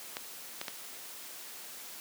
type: clicks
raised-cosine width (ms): 0.2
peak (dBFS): -18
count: 3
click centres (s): 0.169 / 0.614 / 0.682
effects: white hiss -46 dBFS RMS until 2 s + high-pass 200 Hz 12 dB/octave